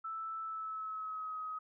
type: tone with pitch glide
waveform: sine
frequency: 1318.5 to 1264.8 Hz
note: E6 to D#6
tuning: 0 to +28 cents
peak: -38 dBFS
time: 0.04-1.59 s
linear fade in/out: 10 ms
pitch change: -72 cents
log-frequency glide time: 0.42-1.38 s
effects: none